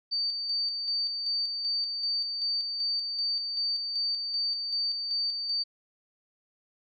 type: tone with tremolo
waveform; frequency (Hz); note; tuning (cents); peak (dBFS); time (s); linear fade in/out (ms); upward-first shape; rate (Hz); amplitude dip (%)
sine; 4600; D8; -37; -26; 0.11-5.64; 20; square; 2.6; 40
effects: none